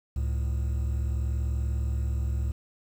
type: tone pair together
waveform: triangle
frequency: 69.43 / 110 Hz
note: C#2 / A2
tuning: +3 / 0 cents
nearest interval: minor sixth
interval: 797 cents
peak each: -24 / -31 dBFS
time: 0.16-2.52 s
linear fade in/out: 5 ms
effects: 9-bit